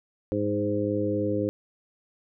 harmonic tone with a mistuned harmonic, 103.5 Hz, G#2, 5 cents flat, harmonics 1 / 2 / 3 / 4 / 5, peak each -32 / -33 / -28 / -31 / -29 dBFS, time 0.32-1.49 s, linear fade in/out 0 ms, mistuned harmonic 2, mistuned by -15 cents, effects none

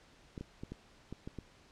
clicks, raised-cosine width 3 ms, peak -29 dBFS, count 7, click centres 0.378 / 0.41 / 0.635 / 0.72 / 1.126 / 1.275 / 1.387 s, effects pink hiss -62 dBFS RMS until 1.71 s + low-pass 6000 Hz 12 dB/octave

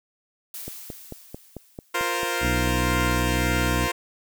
blue noise with exponential decay, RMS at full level -35 dBFS, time 0.54-2.61 s, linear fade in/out 2 ms, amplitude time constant 450 ms
click train, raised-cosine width 2 ms, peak -21 dBFS, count 10, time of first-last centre 0.68-2.676 s, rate 4.51 Hz
10% pulse chord, F suspended fourth, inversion none, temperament equal, 349.2 / 466.2 / 523.3 Hz, F4 / Bb4 / C5, 0 / 0 / 0 cents, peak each -20 dBFS, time 1.94-3.92 s, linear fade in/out 10 ms
harmonic tone, 61.74 Hz, B1, in tune, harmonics 1 / 2 / 3 / 4 / 5, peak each -26 / -28 / -33 / -31 / -30 dBFS, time 2.4-3.89 s, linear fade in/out 50 ms
effects none

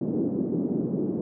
white band-pass noise, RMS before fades -27 dBFS, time 0.01-1.21 s, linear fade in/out 2 ms, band 160 to 340 Hz, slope 24 dB/octave, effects none

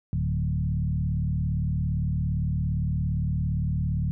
sine tone with frequency modulation, 116.5 Hz, A#2, 1 cent flat, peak -23 dBFS, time 0.13-4.11 s, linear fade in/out 0 ms, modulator 37.5 Hz, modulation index 1.5, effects none

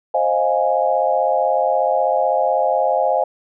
sine chord, F minor seventh, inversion second, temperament equal with one note detuned, 526.9 / 622.3 / 698.5 / 830.6 Hz, C5 / Eb5 / F5 / Ab5, +12 / 0 / 0 / 0 cents, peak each -20 dBFS, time 0.14-3.24 s, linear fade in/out 5 ms, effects none

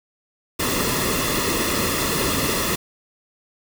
pink noise with comb filter, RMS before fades -22 dBFS, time 0.59-2.76 s, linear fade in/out 10 ms, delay 1.3 ms, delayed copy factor -0.65, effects none

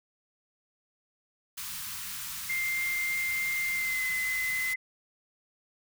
white band-stop noise, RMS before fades -38 dBFS, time 1.57-4.74 s, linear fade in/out 10 ms, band 210 to 960 Hz, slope 48 dB/octave
sine tone with pitch glide, 2099 to 2039 Hz, C7 to C7, +5 to -45 cents, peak -28 dBFS, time 2.49-4.76 s, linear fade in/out 10 ms, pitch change -50 cents, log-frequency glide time 3.73-4.04 s
effects none

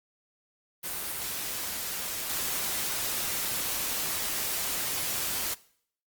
white noise with level steps, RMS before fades -34 / -31 dBFS, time 0.83-5.55 s, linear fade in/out 20 ms, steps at 2.29 s, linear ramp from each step 20 ms, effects noise-tail reverb RT60 0.6 s tail -20 dB re dry + Opus 32 kbps

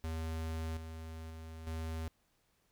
square tone with level steps, 80.6 Hz, E2, 38 cents flat, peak -37 / -44 / -46 / -38 dBFS, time 0.04-2.08 s, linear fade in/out 0 ms, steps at 0.77 / 1.3 / 1.67 s, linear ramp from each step 2 ms, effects pink hiss -75 dBFS RMS until 2.71 s

